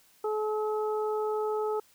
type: harmonic tone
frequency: 428.2 Hz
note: A4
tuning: 47 cents flat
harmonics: 1 / 2 / 3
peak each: -28 / -35 / -38 dBFS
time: 0.24-1.8 s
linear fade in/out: 5 ms
effects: white hiss -62 dBFS RMS until 1.94 s